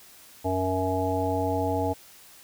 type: harmonic tone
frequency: 93.4 Hz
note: F#2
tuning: 17 cents sharp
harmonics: 1 / 3 / 5 / 7 / 9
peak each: -30 / -30 / -30 / -30 / -30 dBFS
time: 0.44-1.94 s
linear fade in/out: 20 ms
effects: white hiss -51 dBFS RMS until 2.43 s